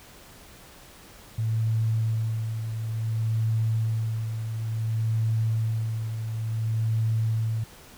sine tone with tremolo, 111.6 Hz, A2, 25 cents sharp, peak -21 dBFS, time 1.38-7.64 s, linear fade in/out 5 ms, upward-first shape sine, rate 0.57 Hz, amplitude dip 55%, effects pink hiss -49 dBFS RMS until 7.97 s

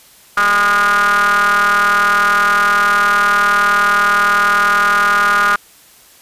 square ring-modulated tone, 103.83 Hz, G#2, in tune, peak -8 dBFS, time 0.37-5.56 s, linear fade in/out 5 ms, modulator 1330 Hz, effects white hiss -45 dBFS RMS until 6.21 s + resampled to 32000 Hz

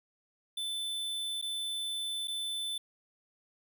square tone with dropouts, 3520 Hz, A7, in tune, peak -34 dBFS, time 0.57-2.78 s, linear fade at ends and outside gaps 5 ms, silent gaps 1.415-1.424 / 2.274-2.28 s, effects none

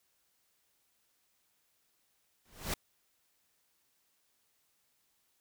pink noise with exponential growth, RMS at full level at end -30 dBFS, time 2.45-2.74 s, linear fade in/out 5 ms, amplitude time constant 61 ms, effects white hiss -75 dBFS RMS until 5.4 s

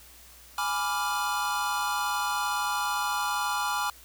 square chord, G# diminished seventh, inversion none, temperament equal, 830.6 / 987.8 / 1174.7 / 1396.9 Hz, G#5 / B5 / D6 / F6, 0 / 0 / 0 / 0 cents, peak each -33 dBFS, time 0.58-3.9 s, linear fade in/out 2 ms, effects added 60 Hz sine -56 dBFS peak until 4.04 s + white hiss -52 dBFS RMS until 4.04 s

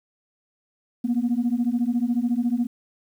sine beating tone pair, 233.1 / 247.1 Hz, A#3 / B3, 0 / +1 cents, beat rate 14 Hz, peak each -22 dBFS, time 1.04-2.67 s, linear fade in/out 10 ms, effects tanh soft clip ceiling -15 dBFS + 9-bit

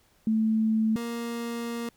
sine / 30% pulse tone pair in turn, 220 / 234.3 Hz, A3 / A#3, 0 / +9 cents, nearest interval minor second, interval 109 cents, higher second, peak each -21 / -28 dBFS, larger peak first, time 0.27-0.96 / 0.96-1.89 s, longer second, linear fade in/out 2 ms, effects pink hiss -64 dBFS RMS until 1.96 s

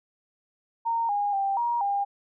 sine tone with pitch steps, 922 / 817 / 787 / 948 / 803 Hz, A#5 / G#5 / G5 / A#5 / G5, -19 / -29 / +7 / +29 / +41 cents, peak -23 dBFS, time 0.85-2.05 s, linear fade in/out 20 ms, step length 240 ms, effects none

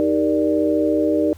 sine chord, Eb major seventh, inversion none, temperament equal, 311.1 / 392 / 466.2 / 587.3 Hz, Eb4 / G4 / Bb4 / D5, 0 / 0 / 0 / 0 cents, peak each -18 / -24 / -23 / -21 dBFS, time 0-1.33 s, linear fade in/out 0 ms, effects added 85 Hz sine -39 dBFS peak until 1.37 s + pink hiss -51 dBFS RMS until 1.37 s

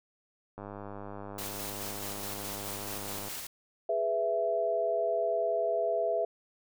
click train, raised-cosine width 1 ms, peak -28 dBFS, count 274, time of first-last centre 0.58-3.283 s, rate 101 Hz
white noise with tremolo, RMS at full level -39 dBFS, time 1.38-3.47 s, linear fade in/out 5 ms, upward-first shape square, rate 4.7 Hz, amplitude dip 25%
sine chord, E major, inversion first, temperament equal with one note detuned, 415.3 / 493.9 / 663.5 Hz, G#4 / B4 / E5, 0 / 0 / +11 cents, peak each -34 / -34 / -28 dBFS, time 3.89-6.25 s, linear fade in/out 5 ms
effects none

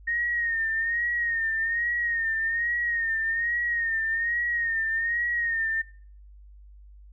sine tone with vibrato, 1851 Hz, A#6, 13 cents flat, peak -24 dBFS, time 0.07-5.82 s, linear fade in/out 10 ms, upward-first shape sine, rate 1.2 Hz, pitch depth 57 cents each way, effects noise-tail reverb RT60 0.5 s tail -21 dB re dry + added 50 Hz sine -46 dBFS peak until 7.12 s

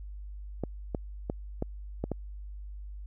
clicks, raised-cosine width 2 ms, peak -17 dBFS, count 6, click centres 0.637 / 0.948 / 1.299 / 1.624 / 2.04 / 2.117 s, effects added 50 Hz sine -39 dBFS peak until 3.06 s

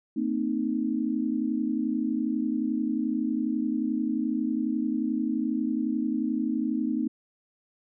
sine tone cluster, 226 / 257.7 / 308.5 Hz, A3 / C4 / D#4, +47 / -26 / -15 cents, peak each -29 dBFS, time 0.16-7.08 s, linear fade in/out 10 ms, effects none

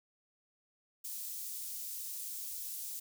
white high-pass noise, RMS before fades -42 dBFS, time 1.04-3 s, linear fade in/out 10 ms, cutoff 6500 Hz, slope 12 dB/octave, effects none

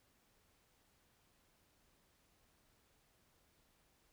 silence, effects pink hiss -74 dBFS RMS until 4.12 s

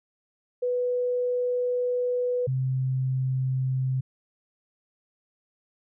sine tone pair in turn, 493.9 / 130.53 Hz, B4 / C3, 0 / -4 cents, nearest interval octave + major seventh, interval 2304 cents, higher first, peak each -23 / -23 dBFS, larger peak neither, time 0.62-2.47 / 2.47-4.01 s, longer first, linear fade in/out 10 ms, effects none

